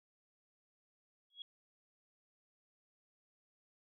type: tone with exponential growth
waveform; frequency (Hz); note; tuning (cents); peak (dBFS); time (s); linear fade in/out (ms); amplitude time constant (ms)
sine; 3322; G#7; 0; -40; 1.3-1.42; 2; 24
effects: none